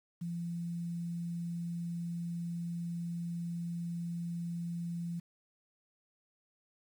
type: tone with quantisation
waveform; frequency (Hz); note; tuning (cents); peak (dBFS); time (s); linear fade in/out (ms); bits
sine; 171; F3; -36; -35; 0.21-5.2; 10; 10
effects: none